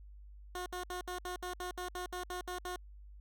15% pulse tone bursts, 360.8 Hz, F#4, 44 cents flat, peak -32 dBFS, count 13, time 0.55-2.76 s, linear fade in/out 2 ms, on 110 ms, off 65 ms, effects added 50 Hz sine -50 dBFS peak until 3.2 s

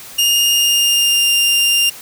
sawtooth tone with pitch glide, 2830 to 2796 Hz, F7 to F7, +22 to +1 cents, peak -8 dBFS, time 0.18-1.9 s, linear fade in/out 10 ms, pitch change -21 cents, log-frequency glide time 0.52-1.3 s, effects white hiss -35 dBFS RMS until 2.01 s

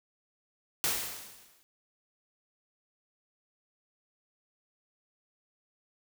white noise with exponential decay, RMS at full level -27 dBFS, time 0.84-1.63 s, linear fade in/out 0 ms, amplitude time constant 170 ms, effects none

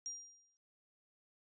sine tone with exponential decay, 5700 Hz, F8, 34 cents sharp, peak -38 dBFS, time 0.06-0.57 s, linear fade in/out 0 ms, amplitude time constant 110 ms, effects resampled to 16000 Hz

